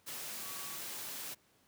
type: tone in noise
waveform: sine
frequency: 1134 Hz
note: C#6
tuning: 39 cents sharp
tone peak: -52 dBFS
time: 0.42-0.77 s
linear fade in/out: 20 ms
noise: white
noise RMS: -43 dBFS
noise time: 0.06-1.35 s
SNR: -12 dB
effects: pink hiss -69 dBFS RMS until 1.67 s + high-pass 100 Hz 12 dB/octave